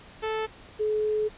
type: tone pair in turn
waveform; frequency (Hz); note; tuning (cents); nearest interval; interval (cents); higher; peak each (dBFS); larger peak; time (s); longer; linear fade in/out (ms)
sawtooth / sine; 438.1 / 427.1; A4 / G#4; -7 / +48; unison; 45; first; -23; neither; 0.22-0.47 / 0.79-1.29; second; 20
effects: pink hiss -49 dBFS RMS until 1.37 s + resampled to 8000 Hz